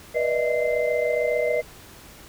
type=tone cluster; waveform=sine; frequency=485 / 586 / 613 / 648 / 2075 Hz; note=B4 / D5 / D#5 / E5 / C7; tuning=-31 / -4 / -26 / -30 / -15 cents; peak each=-24 / -31 / -24 / -31 / -30 dBFS; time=0.14-1.62 s; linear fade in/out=20 ms; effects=pink hiss -46 dBFS RMS until 2.28 s